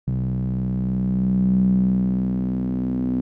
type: tone with band-pass filter sweep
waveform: sawtooth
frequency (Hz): 63.1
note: B1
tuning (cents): +38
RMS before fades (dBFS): -21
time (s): 0.07-3.21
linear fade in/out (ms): 10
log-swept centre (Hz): 150 to 240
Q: 9.1
effects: none